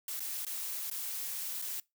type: noise with dropouts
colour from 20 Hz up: blue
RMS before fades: -38 dBFS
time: 0.08-1.8 s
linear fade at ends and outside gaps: 2 ms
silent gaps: 0.196-0.203 / 0.45-0.466 / 0.9-0.912 / 1.617-1.622 s
effects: noise-tail reverb RT60 0.2 s tail -23 dB re dry